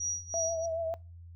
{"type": "tone with tremolo", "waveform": "sine", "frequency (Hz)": 5770, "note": "F#8", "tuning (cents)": -44, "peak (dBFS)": -29, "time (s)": [0, 0.66], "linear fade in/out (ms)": 5, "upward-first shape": "sine", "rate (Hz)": 3, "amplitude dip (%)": 90}
{"type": "tone with vibrato", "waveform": "sine", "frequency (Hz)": 658, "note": "E5", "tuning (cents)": -3, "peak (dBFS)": -30, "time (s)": [0.34, 0.94], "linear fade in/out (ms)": 0, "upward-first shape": "triangle", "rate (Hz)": 7.1, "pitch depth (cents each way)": 44}
{"effects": ["noise-tail reverb RT60 0.3 s tail -23 dB re dry", "added 85 Hz sine -46 dBFS peak until 1.35 s"]}